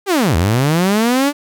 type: linear two-way sweep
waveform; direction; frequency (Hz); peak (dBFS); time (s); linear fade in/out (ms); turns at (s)
sawtooth; down then up; 415.3 to 76 to 295.6; -8; 0.06-1.33; 50; 0.36
effects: 8-bit